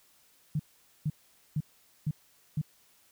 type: tone bursts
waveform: sine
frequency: 151.5 Hz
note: D#3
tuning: 46 cents flat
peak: -26 dBFS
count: 5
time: 0.55-2.615 s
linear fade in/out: 5 ms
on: 45 ms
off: 460 ms
effects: white hiss -64 dBFS RMS until 3.11 s